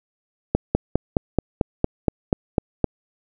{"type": "slowing click train", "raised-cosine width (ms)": 2, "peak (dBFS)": -3, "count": 11, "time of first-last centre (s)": [0.55, 2.843], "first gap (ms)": 200, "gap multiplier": 1.03, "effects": []}